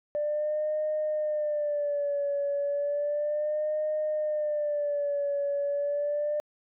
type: tone with vibrato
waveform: sine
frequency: 590 Hz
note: D5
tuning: 8 cents sharp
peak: -25 dBFS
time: 0.15-6.4 s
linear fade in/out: 0 ms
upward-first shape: sine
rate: 0.33 Hz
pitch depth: 67 cents each way
effects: tanh soft clip ceiling -21 dBFS